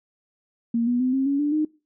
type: tone with pitch steps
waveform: sine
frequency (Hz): 232.6 / 243.6 / 255.1 / 267.2 / 279.8 / 293.1 / 306.9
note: A#3 / B3 / C4 / C4 / C#4 / D4 / D#4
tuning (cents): -4 / -24 / -44 / +36 / +16 / -3 / -24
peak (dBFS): -19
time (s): 0.74-1.65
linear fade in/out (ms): 5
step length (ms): 130
effects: noise-tail reverb RT60 0.3 s tail -22 dB re dry